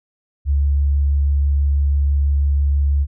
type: tone with vibrato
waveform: sine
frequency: 70.8 Hz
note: C#2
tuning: 37 cents sharp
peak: -13 dBFS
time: 0.45-3.07 s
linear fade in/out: 50 ms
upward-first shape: triangle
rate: 6.1 Hz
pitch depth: 10 cents each way
effects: none